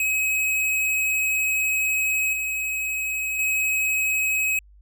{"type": "tone with level steps", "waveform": "square", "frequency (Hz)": 2548, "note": "D#7", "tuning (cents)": 41, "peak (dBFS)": [-21, -25, -21], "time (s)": [0, 4.59], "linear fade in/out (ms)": 2, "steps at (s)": [2.33, 3.39], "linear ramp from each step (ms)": 2, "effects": ["added 50 Hz sine -48 dBFS peak until 4.81 s"]}